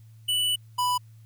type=tone pair in turn; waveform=square; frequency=2968 / 990.5 Hz; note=F#7 / B5; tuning=+5 / +5 cents; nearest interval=octave + perfect fifth; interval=1900 cents; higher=first; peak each=-23 dBFS; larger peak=neither; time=0.28-0.56 / 0.78-0.98 s; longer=first; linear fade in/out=10 ms; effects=added 111 Hz sine -47 dBFS peak until 1.25 s + white hiss -67 dBFS RMS until 1.25 s